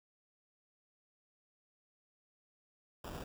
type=noise with sample-and-hold; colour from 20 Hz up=pink; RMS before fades=-45 dBFS; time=3.04-3.24 s; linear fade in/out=5 ms; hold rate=2100 Hz; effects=none